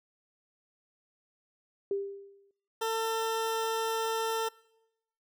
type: tone with exponential decay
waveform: sine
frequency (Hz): 397.2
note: G4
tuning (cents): +23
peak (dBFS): -26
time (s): 1.91-2.51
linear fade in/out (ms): 2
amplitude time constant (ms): 130
type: tone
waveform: 20% pulse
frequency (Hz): 448.8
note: A4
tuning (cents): +34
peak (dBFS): -24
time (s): 2.81-4.49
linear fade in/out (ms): 10
effects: noise-tail reverb RT60 0.9 s tail -24 dB re dry